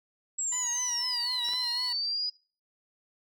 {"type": "linear two-way sweep", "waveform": "sine", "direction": "down then up", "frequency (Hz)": [7740, 3847, 4969], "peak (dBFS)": -28, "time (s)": [0.38, 2.3], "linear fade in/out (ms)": 10, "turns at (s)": 1.42}
{"type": "tone with vibrato", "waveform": "15% pulse", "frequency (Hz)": 978, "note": "B5", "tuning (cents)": -17, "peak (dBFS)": -32, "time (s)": [0.52, 1.93], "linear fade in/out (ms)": 5, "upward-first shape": "sine", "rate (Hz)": 4, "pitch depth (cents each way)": 45}
{"type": "tone with exponential decay", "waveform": "triangle", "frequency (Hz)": 5480, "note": "F8", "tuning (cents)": -34, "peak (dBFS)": -34, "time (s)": [1.44, 2.36], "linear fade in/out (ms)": 5, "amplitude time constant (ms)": 200}
{"type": "clicks", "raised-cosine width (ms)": 0.3, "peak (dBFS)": -29, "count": 2, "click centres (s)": [1.487, 1.534]}
{"effects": ["noise-tail reverb RT60 0.4 s tail -24 dB re dry"]}